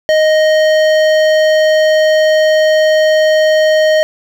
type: tone with hard clipping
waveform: sine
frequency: 622.3 Hz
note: D#5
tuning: in tune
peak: -9 dBFS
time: 0.09-4.03 s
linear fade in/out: 0 ms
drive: 14 dB
effects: none